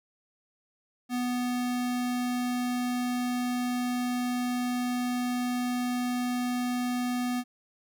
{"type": "tone", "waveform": "square", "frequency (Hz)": 246.9, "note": "B3", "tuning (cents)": 0, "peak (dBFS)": -28, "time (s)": [1.09, 7.44], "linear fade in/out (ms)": 50, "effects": []}